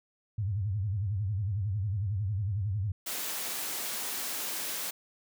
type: tone with vibrato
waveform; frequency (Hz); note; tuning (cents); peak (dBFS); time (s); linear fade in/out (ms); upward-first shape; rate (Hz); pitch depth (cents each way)
sine; 100.5; G2; +44; -28; 0.38-2.92; 5; sine; 11; 170
type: high-pass noise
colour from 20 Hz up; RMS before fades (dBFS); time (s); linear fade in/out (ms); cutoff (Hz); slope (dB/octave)
white; -35; 3.06-4.91; 10; 210; 12
effects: none